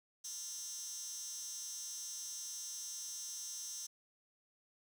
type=tone with high-pass filter; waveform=15% pulse; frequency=349.2 Hz; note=F4; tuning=in tune; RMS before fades=-45 dBFS; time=0.24-3.87 s; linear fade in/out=10 ms; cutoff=6200 Hz; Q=4.2; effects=11-bit